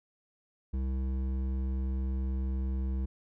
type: tone with hard clipping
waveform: triangle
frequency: 65.41 Hz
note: C2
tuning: in tune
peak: -31 dBFS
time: 0.73-3.06 s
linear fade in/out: 10 ms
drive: 14 dB
effects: none